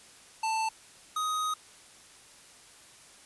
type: tone pair in turn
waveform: square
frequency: 886 / 1253 Hz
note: A5 / D#6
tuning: +12 / +12 cents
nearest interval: tritone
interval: 600 cents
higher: second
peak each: -28 / -29 dBFS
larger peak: first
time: 0.43-0.69 / 1.16-1.54 s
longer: second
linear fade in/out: 5 ms
effects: white hiss -54 dBFS RMS until 3.25 s + resampled to 24000 Hz